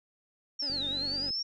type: linear two-way sweep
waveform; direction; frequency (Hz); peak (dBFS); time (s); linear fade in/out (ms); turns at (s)
sine; down then up; 5588 to 3599 to 5588; -30; 0.59-1.43; 10; 0.85
type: tone with vibrato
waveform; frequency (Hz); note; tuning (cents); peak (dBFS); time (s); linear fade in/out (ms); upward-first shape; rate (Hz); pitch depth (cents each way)
25% pulse; 277.2; C#4; 0; -39; 0.62-1.3; 5; triangle; 10; 120
type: click train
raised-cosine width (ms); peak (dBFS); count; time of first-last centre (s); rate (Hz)
3; -33; 30; 0.7-1.305; 47.9
effects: resampled to 22050 Hz